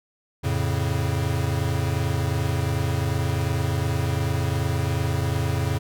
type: chord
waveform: square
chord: F augmented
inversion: none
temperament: equal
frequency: 87.31 / 110 / 138.59 Hz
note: F2 / A2 / C#3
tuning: 0 / 0 / 0 cents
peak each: -27 dBFS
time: 0.43-5.79 s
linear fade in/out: 20 ms
effects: none